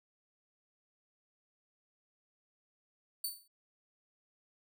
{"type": "tone with exponential decay", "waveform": "5% pulse", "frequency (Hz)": 4522, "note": "C#8", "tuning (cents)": 34, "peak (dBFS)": -25, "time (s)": [3.24, 3.48], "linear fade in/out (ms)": 5, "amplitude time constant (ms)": 51, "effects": []}